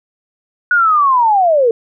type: linear sweep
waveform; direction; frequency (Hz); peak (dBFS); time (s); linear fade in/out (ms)
sine; down; 1473 to 440; -8; 0.71-1.71; 2
effects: none